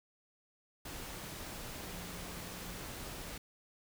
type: tone in noise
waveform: sine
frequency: 178.1 Hz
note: F3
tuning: 34 cents sharp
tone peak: -50 dBFS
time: 1.86-2.81 s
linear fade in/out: 5 ms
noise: pink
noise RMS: -45 dBFS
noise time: 0.85-3.38 s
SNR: -8 dB
effects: none